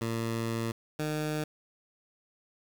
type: tone pair in turn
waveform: 15% pulse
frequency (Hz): 114.4 / 152.71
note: A#2 / D#3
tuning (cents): -32 / -32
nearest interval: perfect fourth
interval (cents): 500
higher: second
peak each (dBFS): -24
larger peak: neither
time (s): 0.01-0.72 / 0.99-1.44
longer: first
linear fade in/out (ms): 5
effects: 9-bit